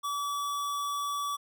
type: tone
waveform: square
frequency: 1147 Hz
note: D6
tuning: 41 cents flat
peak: -31 dBFS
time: 0.03-1.37 s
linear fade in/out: 20 ms
effects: none